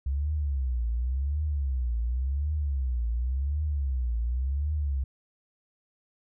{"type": "tone with vibrato", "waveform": "sine", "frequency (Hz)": 66, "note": "C2", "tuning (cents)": 16, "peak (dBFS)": -25, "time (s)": [0.06, 5.04], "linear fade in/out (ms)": 5, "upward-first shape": "triangle", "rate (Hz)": 0.91, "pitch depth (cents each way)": 270, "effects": []}